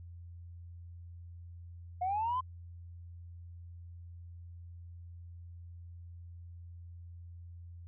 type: linear sweep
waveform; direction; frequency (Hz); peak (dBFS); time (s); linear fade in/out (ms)
sine; up; 707 to 1046.5; -29; 2.01-2.41; 10
effects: tanh soft clip ceiling -26 dBFS + added 86 Hz sine -46 dBFS peak until 7.87 s